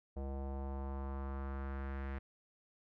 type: tone with low-pass filter sweep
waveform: square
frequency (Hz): 68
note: C#2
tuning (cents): -33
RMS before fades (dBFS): -41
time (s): 0.16-2.19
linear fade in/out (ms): 10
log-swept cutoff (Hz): 640 to 1900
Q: 2.1
effects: none